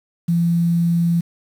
sine tone with quantisation, 170 Hz, F3, 46 cents flat, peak -14 dBFS, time 0.28-1.21 s, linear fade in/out 10 ms, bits 7, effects none

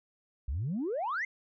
sine exponential sweep, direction up, 58.27 to 2151 Hz, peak -29 dBFS, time 0.48-1.25 s, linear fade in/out 5 ms, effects tanh soft clip ceiling -27 dBFS

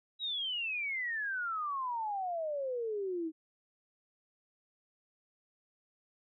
sine exponential sweep, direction down, 3900 to 311.1 Hz, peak -33 dBFS, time 0.19-3.32 s, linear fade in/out 50 ms, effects none

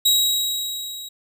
sawtooth tone with level ramp, 3832 Hz, A#7, 47 cents sharp, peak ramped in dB -10 to -30 dBFS, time 0.05-1.09 s, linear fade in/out 10 ms, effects none

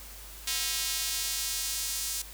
square tone with high-pass filter sweep, 146.1 Hz, D3, 9 cents flat, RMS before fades -32 dBFS, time 0.47-2.22 s, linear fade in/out 5 ms, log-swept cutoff 3700 to 6200 Hz, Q 0.85, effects added 50 Hz sine -47 dBFS peak until 2.33 s + white hiss -47 dBFS RMS until 2.33 s

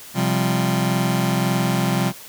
sawtooth chord, C suspended fourth, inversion none, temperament just, 130.81 / 174.42 / 196.22 Hz, C3 / F3 / G3, 0 / -2 / +2 cents, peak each -18 dBFS, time 0.14-2.13 s, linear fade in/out 50 ms, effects white hiss -40 dBFS RMS until 2.28 s

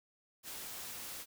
white noise, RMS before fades -45 dBFS, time 0.43-1.26 s, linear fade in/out 50 ms, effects none

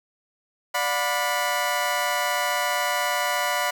20% pulse chord, B minor, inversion first, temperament equal with one note detuned, 587.3 / 722.3 / 987.8 Hz, D5 / F#5 / B5, 0 / -42 / 0 cents, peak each -23 / -22 / -21 dBFS, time 0.74-3.71 s, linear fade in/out 10 ms, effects 9-bit

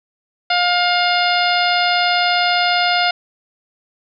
harmonic tone, 709 Hz, F5, 26 cents sharp, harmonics 1 / 2 / 3 / 4 / 5 / 6 / 7, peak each -17 / -20 / -22 / -23 / -24 / -25 / -25 dBFS, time 0.5-3.11 s, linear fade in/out 5 ms, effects none

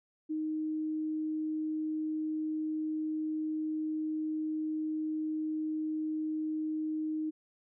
sine tone, 311.1 Hz, D#4, in tune, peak -31 dBFS, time 0.29-7.31 s, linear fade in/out 20 ms, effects none

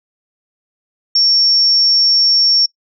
sine tone, 5480 Hz, F8, 34 cents flat, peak -9 dBFS, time 1.15-2.66 s, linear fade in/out 5 ms, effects noise-tail reverb RT60 0.1 s tail -23 dB re dry

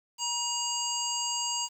harmonic tone, 950 Hz, A#5, 33 cents sharp, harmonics 1 / 3 / 5 / 7 / 8, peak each -35 / -35 / -35 / -35 / -35 dBFS, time 0.18-1.69 s, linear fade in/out 50 ms, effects 9-bit

